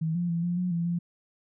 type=tone with pitch steps; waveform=sine; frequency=160.5 / 174.5 / 168.6 / 174.8 / 180.4 / 169.4 / 172.5 Hz; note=E3 / F3 / E3 / F3 / F#3 / E3 / F3; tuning=-46 / -1 / +39 / +2 / -44 / +48 / -21 cents; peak=-25 dBFS; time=0.01-0.99 s; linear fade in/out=10 ms; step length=140 ms; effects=none